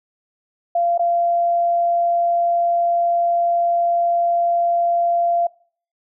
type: tone with dropouts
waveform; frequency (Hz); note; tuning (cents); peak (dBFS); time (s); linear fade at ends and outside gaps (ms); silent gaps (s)
sine; 689; F5; -24; -15; 0.75-5.47; 5; 0.978-0.993
effects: noise-tail reverb RT60 0.5 s tail -23 dB re dry